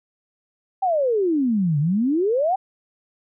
sine exponential two-way sweep, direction down then up, 793 to 140 to 793 Hz, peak -17 dBFS, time 0.82-2.56 s, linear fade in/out 10 ms, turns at 1.79 s, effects none

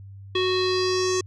square tone with low-pass filter sweep, 370 Hz, F#4, in tune, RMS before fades -23 dBFS, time 0.35-1.21 s, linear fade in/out 5 ms, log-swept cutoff 3400 to 6500 Hz, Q 5.2, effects added 98 Hz sine -39 dBFS peak until 1.26 s

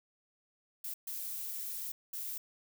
violet noise bursts at uneven times, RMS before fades -40 dBFS, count 3, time 0.84-0.94 / 1.07-1.92 / 2.13-2.38 s, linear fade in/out 5 ms, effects none

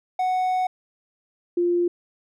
triangle / sine tone pair in turn, 740 / 349.2 Hz, F#5 / F4, 0 / 0 cents, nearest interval octave + minor second, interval 1300 cents, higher first, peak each -18 dBFS, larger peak neither, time 0.19-0.67 / 1.57-1.88 s, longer first, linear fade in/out 5 ms, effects none

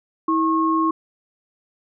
sine tone pair together, 323 / 1086.4 Hz, E4 / C#6, -35 / -35 cents, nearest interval octave + major sixth, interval 2100 cents, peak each -19 dBFS, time 0.28-0.91 s, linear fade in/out 5 ms, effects none

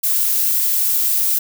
violet noise, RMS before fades -17 dBFS, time 0.03-1.39 s, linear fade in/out 10 ms, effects none

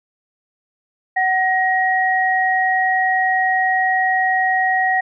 sine tone pair together, 750 / 1889.9 Hz, F#5 / A#6, +23 / +23 cents, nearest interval octave + major third, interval 1600 cents, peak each -17 dBFS, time 1.16-5.01 s, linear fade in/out 10 ms, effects none

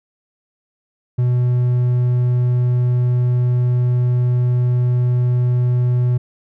triangle tone, 123.47 Hz, B2, in tune, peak -11 dBFS, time 1.18-6.18 s, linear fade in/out 10 ms, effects none

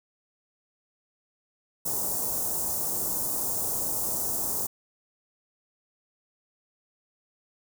white band-stop noise, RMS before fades -29 dBFS, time 1.85-4.67 s, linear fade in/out 10 ms, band 960 to 6700 Hz, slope 24 dB/octave, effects none

